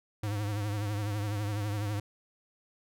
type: tone with vibrato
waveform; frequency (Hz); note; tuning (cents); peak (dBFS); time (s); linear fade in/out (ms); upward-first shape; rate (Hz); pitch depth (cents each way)
square; 103.83; G#2; 0; -31; 0.23-2; 5; triangle; 12; 79
effects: none

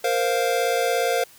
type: chord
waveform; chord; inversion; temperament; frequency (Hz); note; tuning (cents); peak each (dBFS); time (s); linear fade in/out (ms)
square; Bb suspended second; none; equal; 466.2 / 523.3 / 698.5; Bb4 / C5 / F5; 0 / 0 / 0; -25; 0.04-1.24; 5
effects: white hiss -50 dBFS RMS until 1.38 s

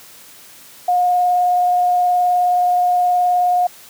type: tone with vibrato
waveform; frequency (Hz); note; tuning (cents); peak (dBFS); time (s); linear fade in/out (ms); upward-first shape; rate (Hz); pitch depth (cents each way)
sine; 717; F5; +45; -12; 0.88-3.67; 5; triangle; 19; 11
effects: white hiss -42 dBFS RMS until 3.89 s + high-pass 80 Hz 12 dB/octave

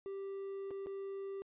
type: tone with dropouts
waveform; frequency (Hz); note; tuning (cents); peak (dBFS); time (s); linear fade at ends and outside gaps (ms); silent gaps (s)
triangle; 392; G4; 0; -38; 0.06-1.42; 0; 0.707-0.712 / 0.861-0.869
effects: resampled to 8000 Hz

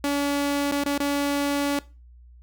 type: tone with dropouts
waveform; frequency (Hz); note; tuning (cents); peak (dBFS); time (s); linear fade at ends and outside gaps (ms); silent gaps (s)
sawtooth; 284.7; C#4; +46; -18; 0.04-1.79; 2; 0.714-0.721 / 0.837-0.86 / 0.978-1.001
effects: noise-tail reverb RT60 0.3 s tail -20 dB re dry + added 60 Hz sine -46 dBFS peak until 2.42 s

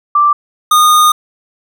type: tone pair in turn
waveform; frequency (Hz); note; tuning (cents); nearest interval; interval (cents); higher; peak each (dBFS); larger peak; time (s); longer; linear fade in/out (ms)
sine / square; 1174.7 / 1227.9; D6 / D#6; 0 / -23; minor second; 77; second; -6; neither; 0.15-0.33 / 0.71-1.12; second; 5
effects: none

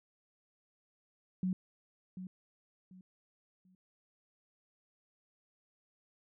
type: tone with echo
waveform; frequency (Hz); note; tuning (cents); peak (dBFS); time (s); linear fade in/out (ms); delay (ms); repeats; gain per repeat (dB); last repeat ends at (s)
sine; 185; F#3; 0; -30; 1.43-1.53; 2; 740; 3; -11; 3.75
effects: none

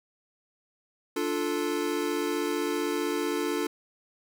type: chord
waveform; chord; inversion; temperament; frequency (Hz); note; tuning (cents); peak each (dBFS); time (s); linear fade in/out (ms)
square; D minor; none; equal; 293.7 / 349.2 / 440; D4 / F4 / A4; 0 / 0 / 0; -32; 1.16-3.67; 5
effects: none

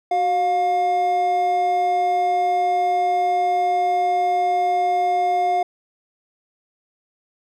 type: tone pair together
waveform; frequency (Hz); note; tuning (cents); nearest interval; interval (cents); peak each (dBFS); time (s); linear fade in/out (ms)
triangle; 371.9 / 710.6; F#4 / F5; +9 / +30; major seventh; 1121; -25 / -15; 0.11-5.63; 5
effects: none

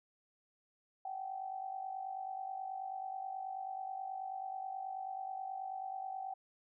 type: tone with amplitude modulation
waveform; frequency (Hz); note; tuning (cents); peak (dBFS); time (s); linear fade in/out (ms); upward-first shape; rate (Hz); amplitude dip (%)
sine; 766; G5; -40; -36; 1.05-6.34; 5; sine; 49.3; 70
effects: none

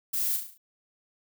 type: noise with echo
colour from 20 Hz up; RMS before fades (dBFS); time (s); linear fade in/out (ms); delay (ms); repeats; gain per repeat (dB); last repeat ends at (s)
violet; -29; 0.13-0.37; 10; 35; 6; -5; 0.58
effects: none

